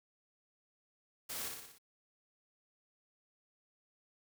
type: noise with echo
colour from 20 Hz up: white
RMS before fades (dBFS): -42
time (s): 1.29-1.49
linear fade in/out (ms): 10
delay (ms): 59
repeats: 5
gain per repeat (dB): -4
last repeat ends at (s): 1.785
effects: none